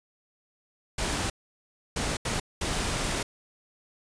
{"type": "noise bursts at uneven times", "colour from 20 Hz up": "pink", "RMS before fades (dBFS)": -29, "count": 4, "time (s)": [[0.98, 1.3], [1.96, 2.17], [2.25, 2.4], [2.61, 3.23]], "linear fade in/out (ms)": 5, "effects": ["resampled to 22050 Hz"]}